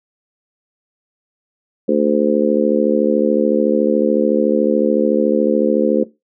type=harmonic tone; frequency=73.8 Hz; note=D2; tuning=9 cents sharp; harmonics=3 / 4 / 5 / 6 / 7; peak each=-18 / -18 / -18 / -18 / -18 dBFS; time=1.88-6.04 s; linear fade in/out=10 ms; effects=noise-tail reverb RT60 0.2 s tail -17 dB re dry

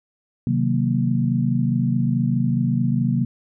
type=chord; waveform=sine; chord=C half-diminished seventh; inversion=none; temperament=equal; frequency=130.81 / 155.56 / 185 / 233.1 Hz; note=C3 / Eb3 / Gb3 / Bb3; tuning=0 / 0 / 0 / 0 cents; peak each=-21 / -26 / -24 / -22 dBFS; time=0.47-3.25 s; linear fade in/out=2 ms; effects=none

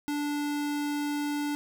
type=tone; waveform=square; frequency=292.1 Hz; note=D4; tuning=9 cents flat; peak=-29 dBFS; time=0.08-1.55 s; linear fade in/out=0 ms; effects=none

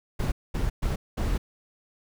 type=noise bursts at uneven times; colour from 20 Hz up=brown; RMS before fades=-26 dBFS; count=4; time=0.19-0.32 / 0.54-0.7 / 0.82-0.96 / 1.17-1.38 s; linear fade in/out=10 ms; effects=none

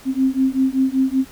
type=beating tone pair; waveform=sine; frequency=261.6 / 266.8 Hz; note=C4 / C4; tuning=0 / +34 cents; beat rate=5.2 Hz; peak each=-18 dBFS; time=0.05-1.25 s; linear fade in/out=50 ms; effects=pink hiss -44 dBFS RMS until 1.31 s

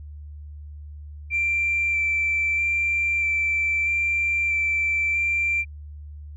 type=tone with vibrato; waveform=sine; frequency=2349 Hz; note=D7; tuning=in tune; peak=-19 dBFS; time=1.3-5.65 s; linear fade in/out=50 ms; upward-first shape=square; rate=0.78 Hz; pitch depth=9 cents each way; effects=tanh soft clip ceiling -15 dBFS + added 74 Hz sine -36 dBFS peak until 6.36 s

